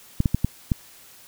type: clicks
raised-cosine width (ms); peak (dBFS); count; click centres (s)
5; -7; 5; 0.204 / 0.258 / 0.346 / 0.446 / 0.718
effects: white hiss -49 dBFS RMS until 1.27 s